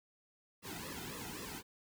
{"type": "noise with flanger", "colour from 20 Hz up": "pink", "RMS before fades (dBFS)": -45, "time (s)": [0.62, 1.63], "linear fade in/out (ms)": 50, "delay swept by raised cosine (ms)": [1.3, 1.81], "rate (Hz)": 3.8, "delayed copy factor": -0.95, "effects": []}